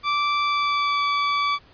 sawtooth tone with pitch glide, 1167 to 1150.9 Hz, D6 to D6, -11 to -35 cents, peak -16 dBFS, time 0.03-1.59 s, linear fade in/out 50 ms, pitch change -24 cents, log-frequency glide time 0.42-1.05 s, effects pink hiss -53 dBFS RMS until 1.73 s + resampled to 11025 Hz

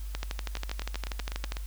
two click trains, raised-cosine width 0.2 ms, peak -16 / -19 dBFS, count 18 / 9, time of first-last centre 0.15-1.521 / 0.57-1.569 s, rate 12.4 / 8.01 Hz, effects added 50 Hz sine -34 dBFS peak until 1.66 s + white hiss -53 dBFS RMS until 1.66 s

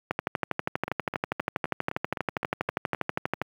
two click trains, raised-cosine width 0.5 ms, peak -10 / -16 dBFS, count 42 / 9, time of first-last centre 0.11-3.416 / 0.88-2.947 s, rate 12.4 / 3.87 Hz, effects high-pass 100 Hz 12 dB/octave + 8-bit

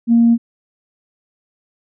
sine tone, 233.1 Hz, A#3, in tune, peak -7 dBFS, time 0.07-0.38 s, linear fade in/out 50 ms, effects tanh soft clip ceiling -3 dBFS

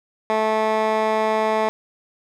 15% pulse tone with band-pass filter, 218 Hz, A3, 16 cents flat, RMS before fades -20 dBFS, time 0.3-1.69 s, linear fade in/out 0 ms, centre 950 Hz, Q 0.92, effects none

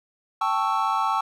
triangle chord, A dominant seventh, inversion third, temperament equal, 784 / 880 / 1108.7 / 1318.5 Hz, G5 / A5 / C#6 / E6, 0 / 0 / 0 / 0 cents, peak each -26 / -24 / -24 / -25 dBFS, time 0.41-1.21 s, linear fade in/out 5 ms, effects none

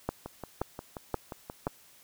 two click trains, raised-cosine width 1 ms, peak -24 / -15 dBFS, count 9 / 4, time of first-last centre 0.26-1.676 / 0.09-1.669 s, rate 5.65 / 1.9 Hz, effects white hiss -58 dBFS RMS until 2.03 s

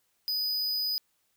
square tone, 4978 Hz, D#8, in tune, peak -28 dBFS, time 0.28-0.98 s, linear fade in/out 0 ms, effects white hiss -73 dBFS RMS until 1.36 s

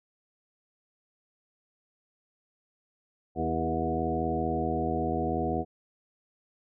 harmonic tone with a mistuned harmonic, 80.7 Hz, E2, 36 cents flat, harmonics 1 / 2 / 3 / 4 / 5 / 6 / 8 / 9, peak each -35 / -36 / -34 / -34 / -35 / -36 / -38 / -32 dBFS, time 3.35-5.65 s, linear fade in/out 50 ms, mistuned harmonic 4, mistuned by +24 cents, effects none

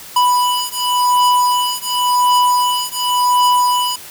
square beating tone pair, 987.8 / 988.71 Hz, B5 / B5, 0 / +2 cents, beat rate 0.91 Hz, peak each -16 / -16 dBFS, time 0.16-3.96 s, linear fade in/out 5 ms, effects white hiss -35 dBFS RMS until 4.1 s

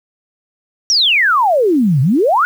sine exponential two-way sweep, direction down then up, 5830 to 123.47 to 1509 Hz, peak -9 dBFS, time 0.9-2.45 s, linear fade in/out 0 ms, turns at 2.01 s, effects 7-bit

